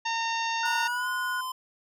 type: harmonic tone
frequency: 914 Hz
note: A#5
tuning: 34 cents flat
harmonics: 1 / 2 / 3 / 4 / 5 / 6 / 7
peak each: -29 / -34 / -34 / -38 / -40 / -41 / -42 dBFS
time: 0.05-0.88 s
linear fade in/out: 10 ms
type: tone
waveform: sine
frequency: 1458 Hz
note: F#6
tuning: 26 cents flat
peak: -29 dBFS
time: 0.63-1.41 s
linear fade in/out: 5 ms
type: tone with pitch glide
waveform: square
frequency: 954 to 1028.4 Hz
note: A#5 to C6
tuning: +40 to -30 cents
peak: -32 dBFS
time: 0.65-1.52 s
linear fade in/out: 5 ms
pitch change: +130 cents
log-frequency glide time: 0.86-1.08 s
effects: none